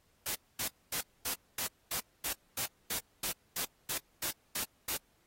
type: noise bursts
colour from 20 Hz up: white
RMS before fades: -35 dBFS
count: 15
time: 0.26-4.97 s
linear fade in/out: 5 ms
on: 90 ms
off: 240 ms
effects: pink hiss -71 dBFS RMS until 5.26 s + AAC 48 kbps